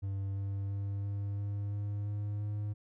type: tone with pitch steps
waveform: triangle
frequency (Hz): 98 / 98.85 / 99.71 / 100.58 / 101.46 / 102.34 / 103.23 / 104.13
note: G2 / G2 / G2 / G2 / G#2 / G#2 / G#2 / G#2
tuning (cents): 0 / +15 / +30 / +45 / -40 / -25 / -10 / +5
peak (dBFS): -31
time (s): 0.02-2.74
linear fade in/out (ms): 20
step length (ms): 340
effects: none